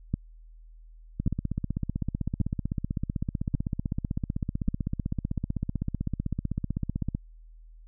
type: two click trains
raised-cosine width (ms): 5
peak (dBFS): -16 / -13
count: 95 / 5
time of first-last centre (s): 1.2-7.149 / 0.14-4.685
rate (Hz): 15.8 / 0.88
effects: added 40 Hz sine -47 dBFS peak until 7.87 s